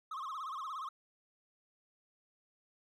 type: tone with vibrato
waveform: triangle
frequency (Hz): 1167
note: D6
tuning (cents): -11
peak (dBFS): -37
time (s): 0.11-0.89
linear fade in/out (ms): 5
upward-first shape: sine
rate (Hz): 17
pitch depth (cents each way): 190
effects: none